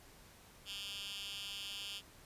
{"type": "tone with high-pass filter", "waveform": "10% pulse", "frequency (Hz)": 200.4, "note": "G3", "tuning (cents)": 38, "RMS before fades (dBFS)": -45, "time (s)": [0.65, 2.02], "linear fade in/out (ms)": 50, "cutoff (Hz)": 3200, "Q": 3.3, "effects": ["pink hiss -60 dBFS RMS until 2.25 s", "resampled to 32000 Hz"]}